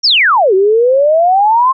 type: exponential two-way sweep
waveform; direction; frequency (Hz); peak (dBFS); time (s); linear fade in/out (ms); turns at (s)
sine; down then up; 5810 to 370 to 1075; -6; 0.03-1.73; 20; 0.54
effects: none